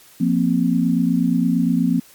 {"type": "chord", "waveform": "sine", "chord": "F suspended fourth", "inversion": "none", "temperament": "equal", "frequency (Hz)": [174.61, 233.1, 261.6], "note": ["F3", "Bb3", "C4"], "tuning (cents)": [0, 0, 0], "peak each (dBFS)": -19, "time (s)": [0.2, 2], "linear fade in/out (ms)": 10, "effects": ["white hiss -48 dBFS RMS until 2.14 s", "MP3 96 kbps"]}